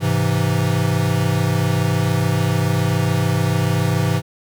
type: chord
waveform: square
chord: Ab augmented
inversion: none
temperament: equal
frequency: 103.83 / 130.81 / 164.81 Hz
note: Ab2 / C3 / E3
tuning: 0 / 0 / 0 cents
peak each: -21 dBFS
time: 0-4.22 s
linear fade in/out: 50 ms
effects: none